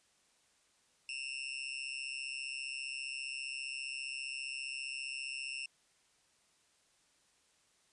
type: tone with amplitude modulation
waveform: sawtooth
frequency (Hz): 2700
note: E7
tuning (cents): +41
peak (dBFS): -32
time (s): 1.09-5.66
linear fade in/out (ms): 2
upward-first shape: sine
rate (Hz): 135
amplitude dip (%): 85
effects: white hiss -71 dBFS RMS until 7.92 s + resampled to 22050 Hz